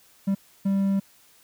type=tone bursts at uneven times; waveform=triangle; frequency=196 Hz; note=G3; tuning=in tune; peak=-18 dBFS; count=2; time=0.27-0.35 / 0.65-1 s; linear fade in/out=10 ms; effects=white hiss -57 dBFS RMS until 1.43 s